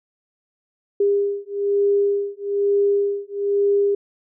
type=beating tone pair; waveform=sine; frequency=402.6 / 403.7 Hz; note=G4 / G#4; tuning=+46 / -49 cents; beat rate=1.1 Hz; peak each=-20 dBFS; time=1-3.95 s; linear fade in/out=5 ms; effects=none